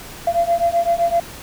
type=beating tone pair; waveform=sine; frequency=680 / 687.8 Hz; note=F5 / F5; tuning=-46 / -27 cents; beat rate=7.8 Hz; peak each=-17 dBFS; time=0.27-1.2 s; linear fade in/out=5 ms; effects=tanh soft clip ceiling -8 dBFS + pink hiss -36 dBFS RMS until 1.42 s